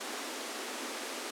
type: high-pass noise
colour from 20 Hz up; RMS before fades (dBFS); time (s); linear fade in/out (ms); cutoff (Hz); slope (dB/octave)
pink; -39; 0-1.31; 10; 230; 96
effects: low-pass 10000 Hz 12 dB/octave